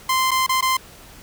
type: tone with dropouts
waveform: sawtooth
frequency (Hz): 1041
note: C6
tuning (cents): -9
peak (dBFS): -13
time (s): 0.09-0.77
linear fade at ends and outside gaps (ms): 5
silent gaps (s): 0.309-0.314 / 0.465-0.492 / 0.61-0.624
effects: pink hiss -44 dBFS RMS until 1.22 s